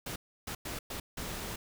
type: noise bursts at uneven times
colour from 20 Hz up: pink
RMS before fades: -39 dBFS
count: 5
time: 0.06-0.16 / 0.47-0.55 / 0.65-0.79 / 0.9-1 / 1.17-1.56 s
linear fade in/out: 5 ms
effects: none